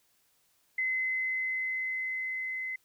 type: tone with level ramp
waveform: sine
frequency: 2046 Hz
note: C7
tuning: 39 cents flat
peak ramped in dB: -27 to -33 dBFS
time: 0.78-2.76 s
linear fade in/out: 5 ms
effects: white hiss -70 dBFS RMS until 2.84 s

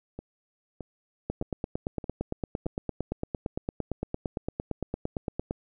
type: two click trains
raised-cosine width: 2 ms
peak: -24 / -16 dBFS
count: 5 / 38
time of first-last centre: 0.19-2.659 / 1.3-5.509 s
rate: 1.62 / 8.79 Hz
effects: none

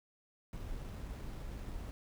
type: noise with sample-and-hold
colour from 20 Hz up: brown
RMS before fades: -43 dBFS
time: 0.53-1.91 s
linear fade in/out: 0 ms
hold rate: 8820 Hz
effects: none

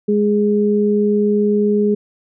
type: tone pair together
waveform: sine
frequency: 207.7 / 415.3 Hz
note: G#3 / G#4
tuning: 0 / 0 cents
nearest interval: octave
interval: 1200 cents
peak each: -15 dBFS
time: 0.08-1.95 s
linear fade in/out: 10 ms
effects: none

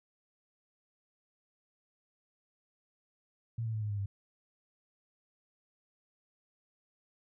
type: tone with pitch steps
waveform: sine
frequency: 115.1 / 111.76 / 108.51 / 105.36 / 102.31 / 99.34 Hz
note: A#2 / A2 / A2 / G#2 / G#2 / G2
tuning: -22 / +27 / -24 / +25 / -25 / +24 cents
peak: -32 dBFS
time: 3.58-4.06 s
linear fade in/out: 5 ms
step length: 80 ms
effects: none

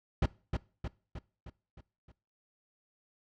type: noise with echo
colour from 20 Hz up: brown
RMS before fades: -26 dBFS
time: 0.22-0.26 s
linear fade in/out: 5 ms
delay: 310 ms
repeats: 6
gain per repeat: -5 dB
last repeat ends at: 2.12 s
effects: noise-tail reverb RT60 0.4 s tail -22 dB re dry + low-pass 4000 Hz 12 dB/octave

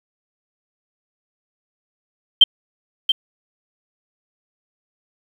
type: tone with echo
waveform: sine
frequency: 3136 Hz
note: G7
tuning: in tune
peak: -4 dBFS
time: 2.41-2.44 s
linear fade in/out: 5 ms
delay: 680 ms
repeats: 1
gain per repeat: -8 dB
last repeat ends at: 3.12 s
effects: 7-bit

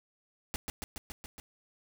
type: noise with echo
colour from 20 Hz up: pink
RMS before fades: -35 dBFS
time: 0.54-0.56 s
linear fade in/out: 0 ms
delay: 140 ms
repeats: 6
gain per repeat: -2 dB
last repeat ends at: 1.4 s
effects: none

